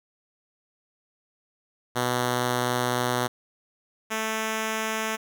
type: tone pair in turn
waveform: 5% pulse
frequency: 123.47 / 220 Hz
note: B2 / A3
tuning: 0 / 0 cents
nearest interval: minor seventh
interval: 1000 cents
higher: second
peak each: -12 / -15 dBFS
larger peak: first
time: 1.95-3.28 / 4.1-5.17 s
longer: first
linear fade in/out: 20 ms
effects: none